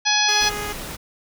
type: harmonic tone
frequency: 840 Hz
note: G#5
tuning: 19 cents sharp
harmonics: 1 / 2 / 3 / 4 / 5 / 6 / 7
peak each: -24 / -24 / -24 / -24 / -24 / -24 / -24 dBFS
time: 0.05-0.5 s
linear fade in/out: 20 ms
type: tone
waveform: 10% pulse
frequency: 415.3 Hz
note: G#4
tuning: in tune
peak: -19 dBFS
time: 0.28-0.73 s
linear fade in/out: 10 ms
type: noise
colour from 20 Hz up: pink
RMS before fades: -32 dBFS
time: 0.4-0.97 s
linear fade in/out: 20 ms
effects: none